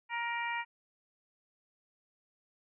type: harmonic tone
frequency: 470.1 Hz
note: A#4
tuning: 15 cents sharp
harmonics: 2 / 3 / 4 / 5 / 6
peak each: -36 / -44 / -38 / -39 / -47 dBFS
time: 0.09-0.65 s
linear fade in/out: 50 ms
effects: none